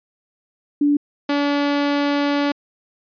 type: tone pair in turn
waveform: sine / sawtooth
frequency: 290 / 286.8 Hz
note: D4 / D4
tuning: -22 / -41 cents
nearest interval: unison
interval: 19 cents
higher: first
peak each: -13 dBFS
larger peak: neither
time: 0.81-0.97 / 1.29-2.52 s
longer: second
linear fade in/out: 5 ms
effects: resampled to 11025 Hz